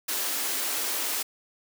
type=high-pass noise; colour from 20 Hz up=white; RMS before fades=-29 dBFS; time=0.08-1.23 s; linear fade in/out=10 ms; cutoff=240 Hz; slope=96 dB/octave; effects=none